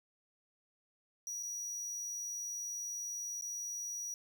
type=tone with dropouts; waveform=square; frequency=5800 Hz; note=F#8; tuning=35 cents flat; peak=-39 dBFS; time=1.27-4.14 s; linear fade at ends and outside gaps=1 ms; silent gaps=1.428-1.432 / 3.411-3.422 s; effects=none